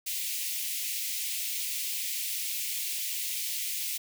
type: high-pass noise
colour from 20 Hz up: white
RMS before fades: -33 dBFS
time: 0.06-3.98 s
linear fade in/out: 10 ms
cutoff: 2100 Hz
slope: 48 dB/octave
effects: none